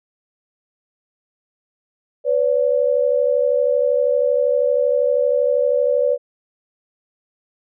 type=tone pair together; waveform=sine; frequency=498.9 / 571.6 Hz; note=B4 / D5; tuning=+17 / -47 cents; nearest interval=major second; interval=236 cents; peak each=-17 dBFS; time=2.24-6.18 s; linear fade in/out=50 ms; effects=none